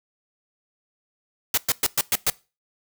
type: noise bursts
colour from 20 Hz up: white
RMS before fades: -20 dBFS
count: 6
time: 1.54-2.3 s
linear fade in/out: 2 ms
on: 35 ms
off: 110 ms
effects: noise-tail reverb RT60 0.3 s tail -22 dB re dry